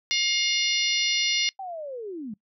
harmonic tone, 711 Hz, F5, 31 cents sharp, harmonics 3 / 4 / 5 / 6 / 7 / 8, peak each -27 / -28 / -29 / -30 / -30 / -31 dBFS, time 0.11-1.49 s, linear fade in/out 0 ms
sine linear sweep, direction down, 790 to 196 Hz, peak -32 dBFS, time 1.59-2.34 s, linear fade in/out 5 ms
effects noise-tail reverb RT60 0.1 s tail -23 dB re dry

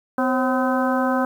harmonic tone with a mistuned harmonic, 254.8 Hz, C4, 46 cents flat, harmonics 1 / 2 / 3 / 4 / 5 / 6, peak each -21 / -24 / -26 / -27 / -28 / -29 dBFS, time 0.18-1.25 s, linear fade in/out 2 ms, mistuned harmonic 2, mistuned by +82 cents, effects 8-bit

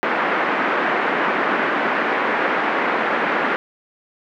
white band-pass noise, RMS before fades -20 dBFS, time 0.03-3.56 s, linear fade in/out 0 ms, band 220 to 1900 Hz, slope 24 dB/octave, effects none

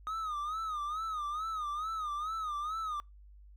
triangle tone with vibrato, 1244.5 Hz, D#6, in tune, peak -32 dBFS, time 0.07-3 s, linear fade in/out 0 ms, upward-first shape sine, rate 2.3 Hz, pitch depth 110 cents each way, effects noise-tail reverb RT60 0.2 s tail -24 dB re dry + added 50 Hz sine -52 dBFS peak until 3.56 s

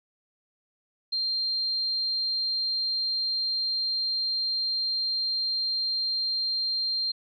sine tone, 4180 Hz, C8, 2 cents flat, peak -25 dBFS, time 1.12-7.12 s, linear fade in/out 10 ms, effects none

